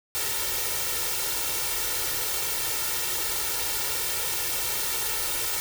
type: noise with comb filter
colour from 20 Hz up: white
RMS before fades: -28 dBFS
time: 0.15-5.6 s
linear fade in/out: 0 ms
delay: 2.2 ms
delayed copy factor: +0.75
effects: none